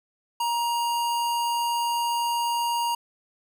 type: tone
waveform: square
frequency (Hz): 943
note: A#5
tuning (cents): +20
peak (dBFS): -24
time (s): 0.4-2.95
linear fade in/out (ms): 5
effects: none